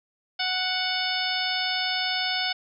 harmonic tone with a mistuned harmonic, 740 Hz, F#5, in tune, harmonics 1 / 2 / 3 / 4 / 5 / 6 / 7, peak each -32 / -32 / -32 / -32 / -32 / -32 / -32 dBFS, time 0.39-2.53 s, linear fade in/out 10 ms, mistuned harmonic 5, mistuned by -50 cents, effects none

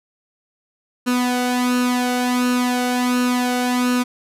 sawtooth tone with flanger, 248 Hz, B3, 7 cents sharp, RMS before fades -19 dBFS, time 1.06-4.04 s, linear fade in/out 20 ms, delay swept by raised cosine 0.72 to 1.38 ms, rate 1.4 Hz, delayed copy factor +0.7, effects resampled to 32000 Hz

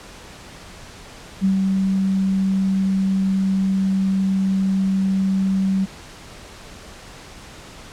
sine tone with ADSR envelope, 192.1 Hz, G3, 35 cents flat, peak -13 dBFS, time 1.41-5.86 s, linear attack 35 ms, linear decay 110 ms, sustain -3 dB, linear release 22 ms, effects pink hiss -40 dBFS RMS until 7.92 s + low-pass 8000 Hz 12 dB/octave

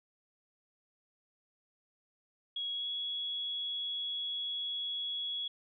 sine tone with pitch glide, 3322 to 3353 Hz, G#7 to G#7, 0 to +16 cents, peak -34 dBFS, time 2.56-5.48 s, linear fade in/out 5 ms, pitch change +16 cents, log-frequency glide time 2.72-2.88 s, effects none

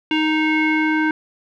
square tone with low-pass filter sweep, 311.1 Hz, D#4, in tune, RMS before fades -18 dBFS, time 0.11-1.11 s, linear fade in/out 2 ms, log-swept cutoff 2700 to 1800 Hz, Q 5.5, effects none

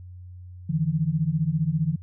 sine beating tone pair, 150 / 165 Hz, D3 / E3, +37 / +2 cents, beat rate 15 Hz, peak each -24 dBFS, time 0.69-1.96 s, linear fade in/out 10 ms, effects added 90 Hz sine -39 dBFS peak until 2.02 s

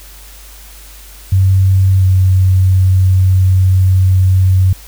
sine tone with pitch glide, 95.2 to 93.56 Hz, F#2 to F#2, +50 to +20 cents, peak -6 dBFS, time 1.32-4.73 s, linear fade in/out 5 ms, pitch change -30 cents, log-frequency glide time 1.98-2.03 s, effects added 50 Hz sine -35 dBFS peak until 4.87 s + white hiss -38 dBFS RMS until 4.87 s

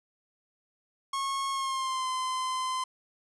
45% pulse tone with pitch glide, 1091 to 1031.6 Hz, C#6 to C6, -28 to -25 cents, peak -29 dBFS, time 1.13-2.84 s, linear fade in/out 5 ms, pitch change -97 cents, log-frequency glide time 1.51-2.08 s, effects resampled to 24000 Hz

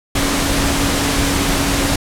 sine tone in noise, 279.3 Hz, C#4, 13 cents sharp, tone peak -21 dBFS, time 0.15-1.96 s, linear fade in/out 5 ms, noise pink, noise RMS -17 dBFS, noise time 0.15-1.96 s, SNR -7 dB, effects low-pass 11000 Hz 12 dB/octave

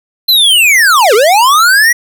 square linear two-way sweep, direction down then up, 4152 to 391.1 to 1954 Hz, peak -5 dBFS, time 0.28-1.93 s, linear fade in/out 10 ms, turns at 1.14 s, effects none

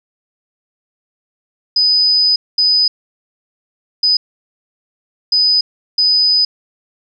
sine tone bursts at uneven times, 4994 Hz, D#8, 6 cents sharp, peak -9 dBFS, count 5, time 1.76-2.36 / 2.58-2.88 / 4.03-4.17 / 5.32-5.61 / 5.98-6.45 s, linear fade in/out 5 ms, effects none

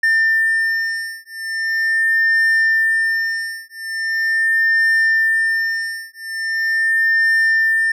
triangle beating tone pair, 1800 / 1800.41 Hz, A6 / A6, +39 / +39 cents, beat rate 0.41 Hz, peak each -16 dBFS, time 0.03-7.92 s, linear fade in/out 5 ms, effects none

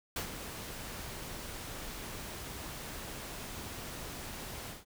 pink noise with ADSR envelope, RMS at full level -34 dBFS, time 0.16-4.85 s, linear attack 4 ms, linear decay 100 ms, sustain -9 dB, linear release 160 ms, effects none

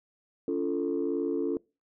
sine tone cluster, 282.3 / 344.8 / 442.2 Hz, C#4 / F4 / A4, +32 / -22 / +9 cents, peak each -30 dBFS, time 0.48-1.57 s, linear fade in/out 2 ms, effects noise-tail reverb RT60 0.3 s tail -24 dB re dry + tanh soft clip ceiling -20 dBFS

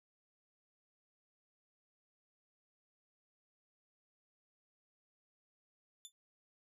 20% pulse tone with exponential decay, 3520 Hz, A7, in tune, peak -39 dBFS, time 6.05-6.12 s, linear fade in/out 0 ms, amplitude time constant 15 ms, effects none

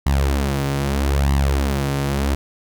sawtooth tone with flanger, 69.3 Hz, C#2, in tune, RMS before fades -19 dBFS, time 0.06-2.35 s, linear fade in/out 5 ms, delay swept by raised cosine 1 to 6.7 ms, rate 0.79 Hz, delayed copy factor +0.7, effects none

